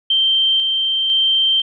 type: tone with tremolo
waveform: sine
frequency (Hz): 3136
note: G7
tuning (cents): 0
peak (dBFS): -12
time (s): 0.1-1.62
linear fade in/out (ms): 5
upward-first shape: square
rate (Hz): 1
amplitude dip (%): 30
effects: none